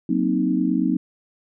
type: chord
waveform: sine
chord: C half-diminished seventh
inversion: second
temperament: equal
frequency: 185 / 233.1 / 261.6 / 311.1 Hz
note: Gb3 / Bb3 / C4 / Eb4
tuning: 0 / 0 / 0 / 0 cents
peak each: -24 / -25 / -22 / -23 dBFS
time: 0.09-0.97 s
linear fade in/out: 5 ms
effects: none